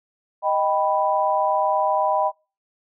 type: chord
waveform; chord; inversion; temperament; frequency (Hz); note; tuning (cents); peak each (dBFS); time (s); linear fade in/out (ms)
sine; Eb augmented; none; equal; 622.3 / 784 / 987.8; Eb5 / G5 / B5; 0 / 0 / 0; -22; 0.42-2.32; 50
effects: noise-tail reverb RT60 0.3 s tail -24 dB re dry